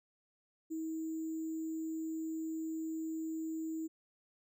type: tone with sample-and-hold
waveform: sine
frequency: 320 Hz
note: D#4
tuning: 49 cents sharp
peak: -36 dBFS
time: 0.7-3.88 s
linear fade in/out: 20 ms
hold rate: 7350 Hz
effects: none